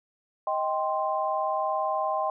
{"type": "chord", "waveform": "sine", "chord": "C minor", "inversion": "first", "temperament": "just", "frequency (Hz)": [627.9, 784.9, 1046.5], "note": ["Eb5", "G5", "C6"], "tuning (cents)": [16, 2, 0], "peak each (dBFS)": -29, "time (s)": [0.47, 2.3], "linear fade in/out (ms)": 2, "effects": []}